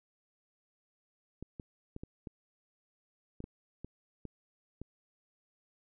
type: clicks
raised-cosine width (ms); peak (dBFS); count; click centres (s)
3; -29; 10; 1.426 / 1.598 / 1.964 / 2.035 / 2.272 / 3.404 / 3.441 / 3.846 / 4.253 / 4.816
effects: none